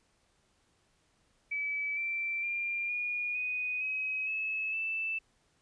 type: tone with pitch steps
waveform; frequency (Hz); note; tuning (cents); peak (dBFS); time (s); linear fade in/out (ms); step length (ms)
sine; 2296 / 2343 / 2391 / 2440 / 2489 / 2540 / 2592 / 2645; D7 / D7 / D7 / D#7 / D#7 / D#7 / E7 / E7; -40 / -5 / +30 / -34 / 0 / +35 / -30 / +5; -31; 1.51-5.19; 10; 460
effects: pink hiss -71 dBFS RMS until 5.61 s + resampled to 22050 Hz